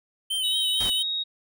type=tone with vibrato; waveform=square; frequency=3062 Hz; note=G7; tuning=41 cents flat; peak=-25 dBFS; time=0.3-1.03 s; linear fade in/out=10 ms; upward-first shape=sine; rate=4.4 Hz; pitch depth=49 cents each way
type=tone with pitch glide; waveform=sine; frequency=3793 to 3769 Hz; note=A#7 to A#7; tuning=+29 to +18 cents; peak=-25 dBFS; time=0.43-1.24 s; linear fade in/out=20 ms; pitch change=-11 cents; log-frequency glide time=0.71-0.93 s
type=noise; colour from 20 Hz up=pink; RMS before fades=-34 dBFS; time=0.8-0.9 s; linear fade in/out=5 ms
effects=none